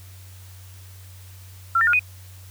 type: tone with pitch steps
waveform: sine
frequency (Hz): 1359 / 1801 / 1429 / 2489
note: F6 / A6 / F6 / D#7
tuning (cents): -48 / +40 / +39 / 0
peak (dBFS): -15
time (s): 1.75-1.994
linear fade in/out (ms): 5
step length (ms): 61
effects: added 93 Hz sine -41 dBFS peak until 2.5 s + white hiss -50 dBFS RMS until 2.5 s